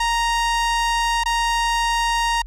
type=tone with dropouts; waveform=sawtooth; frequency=932.3 Hz; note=A#5; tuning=in tune; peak=-14 dBFS; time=0-2.42 s; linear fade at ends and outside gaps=5 ms; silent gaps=1.237-1.257 s; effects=added 44 Hz sine -32 dBFS peak until 2.46 s + low-pass 8000 Hz 12 dB/octave